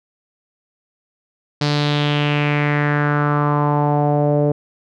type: tone with low-pass filter sweep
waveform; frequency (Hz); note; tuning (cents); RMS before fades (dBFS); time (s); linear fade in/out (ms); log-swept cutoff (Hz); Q
sawtooth; 146.83; D3; 0; -17; 1.61-4.52; 5; 4700 to 520; 3.6
effects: none